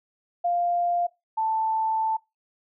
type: tone pair in turn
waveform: sine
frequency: 698.5 / 883.6 Hz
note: F5 / A5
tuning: 0 / +7 cents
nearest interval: major third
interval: 407 cents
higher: second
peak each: -21 / -22 dBFS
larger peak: first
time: 0.44-1.07 / 1.37-2.17 s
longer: second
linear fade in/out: 10 ms
effects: noise-tail reverb RT60 0.2 s tail -20 dB re dry